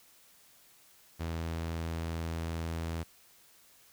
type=tone with low-pass filter sweep; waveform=sawtooth; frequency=82.41 Hz; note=E2; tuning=in tune; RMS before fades=-36 dBFS; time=1.19-3.04 s; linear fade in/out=20 ms; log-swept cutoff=6500 to 10000 Hz; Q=0.72; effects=white hiss -61 dBFS RMS until 3.92 s